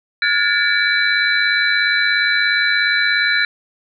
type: tone cluster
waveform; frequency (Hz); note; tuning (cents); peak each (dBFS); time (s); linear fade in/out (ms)
sine; 1431 / 1674 / 1771 / 2296 / 3996; F6 / G#6 / A6 / D7 / B7; +42 / +13 / +11 / -40 / +20; -20; 0.22-3.45; 2
effects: none